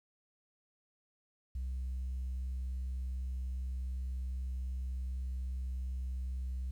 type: tone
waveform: sine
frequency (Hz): 64.1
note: C2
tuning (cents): -35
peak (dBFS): -33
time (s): 1.55-6.71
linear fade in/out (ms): 5
effects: tanh soft clip ceiling -33 dBFS + 11-bit